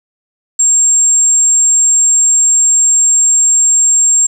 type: tone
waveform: sine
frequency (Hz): 7459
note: A#8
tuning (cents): 0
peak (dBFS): -5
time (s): 0.59-4.27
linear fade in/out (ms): 10
effects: tanh soft clip ceiling -3 dBFS + 7-bit